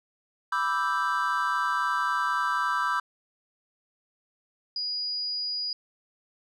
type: chord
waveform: triangle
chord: E minor seventh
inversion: second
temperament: equal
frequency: 987.8 / 1174.7 / 1318.5 / 1568 Hz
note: B5 / D6 / E6 / G6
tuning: 0 / 0 / 0 / 0 cents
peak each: -28 dBFS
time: 0.52-3 s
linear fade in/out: 5 ms
type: tone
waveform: sine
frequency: 4900 Hz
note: D#8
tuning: 27 cents flat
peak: -28 dBFS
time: 4.76-5.73 s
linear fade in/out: 2 ms
effects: none